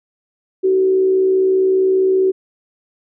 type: tone with frequency modulation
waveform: sine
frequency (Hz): 378.2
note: F#4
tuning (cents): +38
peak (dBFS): -11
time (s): 0.63-2.32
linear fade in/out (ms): 20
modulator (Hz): 64.9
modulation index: 0.28
effects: none